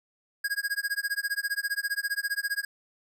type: tone with tremolo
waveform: square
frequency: 1640 Hz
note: G#6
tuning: 22 cents flat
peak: -25 dBFS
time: 0.44-2.65 s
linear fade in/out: 5 ms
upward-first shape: sine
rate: 15 Hz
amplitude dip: 100%
effects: none